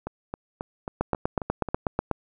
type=two click trains; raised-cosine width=1 ms; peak=-9 / -17 dBFS; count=10 / 7; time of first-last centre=1.01-2.113 / 0.07-1.687 s; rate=8.16 / 3.71 Hz; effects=none